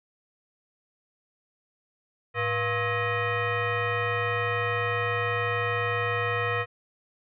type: tone with frequency modulation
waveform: sine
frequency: 699 Hz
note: F5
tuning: 1 cent sharp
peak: -24 dBFS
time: 2.34-6.66 s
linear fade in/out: 50 ms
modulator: 591 Hz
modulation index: 2.9
effects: none